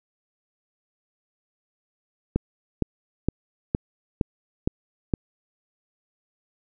click train, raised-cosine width 3 ms, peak -8 dBFS, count 7, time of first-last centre 2.36-5.138 s, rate 2.16 Hz, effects none

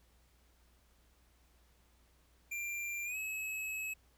square tone with pitch glide, 2376 to 2576 Hz, D7 to E7, +20 to -41 cents, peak -38 dBFS, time 2.51-3.94 s, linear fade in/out 10 ms, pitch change +139 cents, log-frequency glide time 3.05-3.17 s, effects added 60 Hz sine -67 dBFS peak until 4.17 s + pink hiss -71 dBFS RMS until 4.17 s

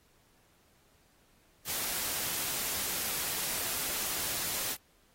white noise, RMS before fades -34 dBFS, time 1.65-4.77 s, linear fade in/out 50 ms, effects pink hiss -67 dBFS RMS until 5.14 s + AAC 48 kbps

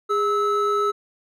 triangle tone pair together, 410.1 / 1302 Hz, G#4 / E6, -22 / -22 cents, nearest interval octave + minor sixth, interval 2000 cents, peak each -20 / -19 dBFS, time 0.09-0.92 s, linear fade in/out 20 ms, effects none

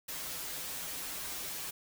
white noise with comb filter, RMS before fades -40 dBFS, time 0.08-1.71 s, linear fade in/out 10 ms, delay 8.8 ms, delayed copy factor -0.95, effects none

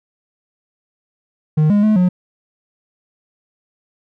triangle tone with pitch steps, 153.8 / 205.7 / 214.6 / 180.8 Hz, D#3 / G#3 / A3 / F#3, -20 / -16 / -43 / -40 cents, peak -8 dBFS, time 1.57-2.09 s, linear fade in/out 10 ms, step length 130 ms, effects none

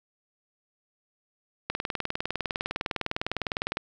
click train, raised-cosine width 0.3 ms, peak -12 dBFS, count 42, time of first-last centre 1.7-3.771 s, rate 19.8 Hz, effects none

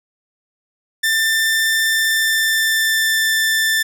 sawtooth tone with pitch glide, 1785 to 1772.7 Hz, A6 to A6, +24 to +12 cents, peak -11 dBFS, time 1.03-3.83 s, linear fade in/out 10 ms, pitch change -12 cents, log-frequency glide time 1.84-3.36 s, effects none

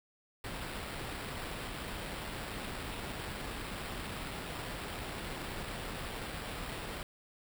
pink noise with sample-and-hold, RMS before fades -41 dBFS, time 0.44-7.03 s, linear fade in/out 2 ms, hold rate 6300 Hz, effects none

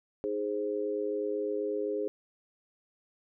sine chord, Ab major, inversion second, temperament equal, 311.1 / 415.3 / 523.3 Hz, Eb4 / Ab4 / C5, 0 / 0 / 0 cents, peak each -37 / -31 / -36 dBFS, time 0.24-2.08 s, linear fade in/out 0 ms, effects none

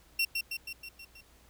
30% pulse tone with echo, 2726 Hz, F7, 43 cents flat, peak -23 dBFS, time 0.19-0.25 s, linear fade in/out 5 ms, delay 160 ms, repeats 6, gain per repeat -4 dB, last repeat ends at 1.21 s, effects added 60 Hz sine -62 dBFS peak until 1.49 s + pink hiss -62 dBFS RMS until 1.49 s

